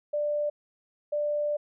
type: tone pair in turn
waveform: sine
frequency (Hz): 591 / 591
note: D5 / D5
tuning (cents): +11 / +11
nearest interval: unison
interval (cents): 0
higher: neither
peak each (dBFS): -25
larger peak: neither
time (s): 0.13-0.5 / 1.12-1.57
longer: second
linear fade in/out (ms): 10
effects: none